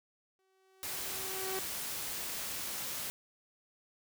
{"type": "tone with exponential growth", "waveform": "sawtooth", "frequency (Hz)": 380.2, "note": "F#4", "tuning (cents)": 47, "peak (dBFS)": -31, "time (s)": [0.39, 1.59], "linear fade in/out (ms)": 0, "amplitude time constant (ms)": 260}
{"type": "noise", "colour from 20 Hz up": "white", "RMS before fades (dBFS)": -39, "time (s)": [0.83, 3.1], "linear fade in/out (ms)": 0}
{"effects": []}